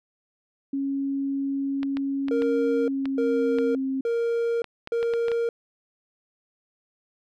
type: tone with pitch glide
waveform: sine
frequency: 275.4 to 266.8 Hz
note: C#4 to C4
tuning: -11 to +34 cents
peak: -24 dBFS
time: 0.73-4.01 s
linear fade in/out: 5 ms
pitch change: -55 cents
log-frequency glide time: 2.61-3.57 s
type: clicks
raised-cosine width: 0.3 ms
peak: -19 dBFS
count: 12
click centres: 1.831 / 1.97 / 2.284 / 2.421 / 3.056 / 3.586 / 4.643 / 4.874 / 5.029 / 5.137 / 5.283 / 5.317 s
type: tone bursts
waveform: triangle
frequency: 466.2 Hz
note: A#4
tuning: in tune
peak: -20 dBFS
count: 4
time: 2.31-5.49 s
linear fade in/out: 2 ms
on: 570 ms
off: 300 ms
effects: none